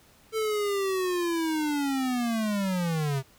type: linear sweep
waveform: square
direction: down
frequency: 445.7 to 130.81 Hz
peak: -26 dBFS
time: 0.32-3.23 s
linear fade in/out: 50 ms
effects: pink hiss -58 dBFS RMS until 3.38 s